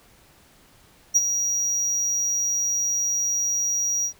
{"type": "tone with ADSR envelope", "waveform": "triangle", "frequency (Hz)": 5750, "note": "F8", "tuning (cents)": 50, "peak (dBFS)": -11, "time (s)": [1.14, 4.13], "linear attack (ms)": 24, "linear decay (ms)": 31, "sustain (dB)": -9, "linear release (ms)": 84, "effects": ["pink hiss -55 dBFS RMS until 4.19 s"]}